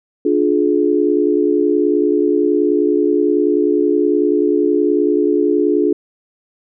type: chord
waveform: sine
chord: D diminished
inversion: none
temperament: just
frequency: 293.7 / 352.4 / 422.9 Hz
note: D4 / F4 / Ab4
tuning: 0 / +16 / +31 cents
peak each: -16 dBFS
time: 0.25-5.93 s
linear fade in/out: 5 ms
effects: none